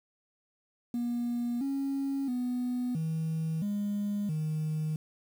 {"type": "tone with pitch steps", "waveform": "sine", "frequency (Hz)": [239.5, 274.6, 247.5, 160.3, 204.8, 155.3], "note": ["A#3", "C#4", "B3", "E3", "G#3", "D#3"], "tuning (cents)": [47, -16, 4, -48, -24, -3], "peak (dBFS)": -27, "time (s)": [0.94, 4.96], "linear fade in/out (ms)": 2, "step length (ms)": 670, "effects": ["tanh soft clip ceiling -27 dBFS", "9-bit"]}